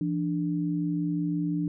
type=tone pair together; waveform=sine; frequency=169.02 / 294.8 Hz; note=E3 / D4; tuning=+44 / +7 cents; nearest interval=minor seventh; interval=963 cents; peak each=-28 dBFS; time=0.01-1.68 s; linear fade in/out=2 ms; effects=none